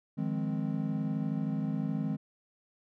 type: chord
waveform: triangle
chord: F minor seventh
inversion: third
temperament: equal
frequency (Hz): 155.56 / 174.61 / 207.7 / 261.6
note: Eb3 / F3 / Ab3 / C4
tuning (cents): 0 / 0 / 0 / 0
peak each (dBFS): -32 / -37 / -32 / -34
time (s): 0.17-2.17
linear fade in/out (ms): 20
effects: none